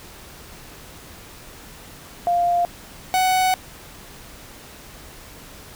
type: tone pair in turn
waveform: sine / 45% pulse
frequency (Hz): 698.5 / 745.8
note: F5 / F#5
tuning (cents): 0 / +14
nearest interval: minor second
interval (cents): 114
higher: second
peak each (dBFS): -16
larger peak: neither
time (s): 2.27-2.65 / 3.14-3.54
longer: second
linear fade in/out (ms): 0
effects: pink hiss -42 dBFS RMS until 5.75 s